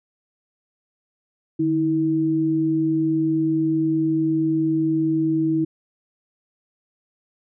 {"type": "tone pair together", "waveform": "sine", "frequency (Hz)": [151.4, 320.8], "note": ["D#3", "E4"], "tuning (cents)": [-47, -47], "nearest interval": "octave + minor second", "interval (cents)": 1300, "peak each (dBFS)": [-26, -18], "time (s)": [1.59, 5.65], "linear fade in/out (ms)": 10, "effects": []}